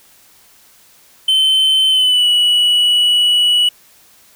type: tone with pitch glide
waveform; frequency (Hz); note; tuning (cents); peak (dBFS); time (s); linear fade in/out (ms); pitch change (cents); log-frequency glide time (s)
triangle; 3076 to 2939; G7 to F#7; -33 to -12; -8; 1.28-3.69; 5; -79; 1.9-2.27
effects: white hiss -48 dBFS RMS until 4.35 s